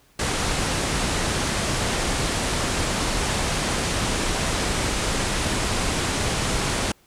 pink low-pass noise, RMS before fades -24 dBFS, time 0.19-6.92 s, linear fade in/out 5 ms, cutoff 10000 Hz, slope 48 dB/octave, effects pink hiss -58 dBFS RMS until 7.06 s

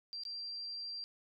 sine tone with dropouts, 4722 Hz, D8, 9 cents sharp, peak -40 dBFS, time 0.13-1.04 s, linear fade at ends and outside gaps 0 ms, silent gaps 0.235-0.252 s, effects none

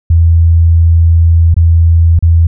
sine tone with dropouts, 83.1 Hz, E2, 15 cents sharp, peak -3 dBFS, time 0.1-2.47 s, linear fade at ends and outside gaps 5 ms, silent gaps 1.543-1.565 / 2.191-2.225 s, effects none

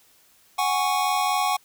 square chord, F# suspended second, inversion none, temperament equal with one note detuned, 740 / 823.9 / 1108.7 Hz, F#5 / G#5 / C#6, 0 / -14 / 0 cents, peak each -26 dBFS, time 0.58-1.57 s, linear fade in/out 10 ms, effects white hiss -58 dBFS RMS until 1.64 s

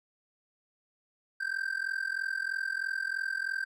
triangle tone with amplitude modulation, 1568 Hz, G6, in tune, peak -25 dBFS, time 1.4-3.65 s, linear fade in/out 10 ms, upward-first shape sine, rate 43.1 Hz, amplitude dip 90%, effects none

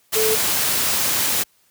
sine tone in noise, 437.8 Hz, A4, 9 cents flat, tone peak -18 dBFS, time 0.15-0.36 s, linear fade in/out 20 ms, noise white, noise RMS -20 dBFS, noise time 0.12-1.44 s, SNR -1 dB, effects white hiss -60 dBFS RMS until 1.7 s + high-pass 60 Hz 12 dB/octave

